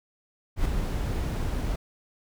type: noise with ADSR envelope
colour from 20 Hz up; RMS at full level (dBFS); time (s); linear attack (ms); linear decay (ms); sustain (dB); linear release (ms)
brown; -23; 0.56-1.76; 93; 5; -5; 6
effects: none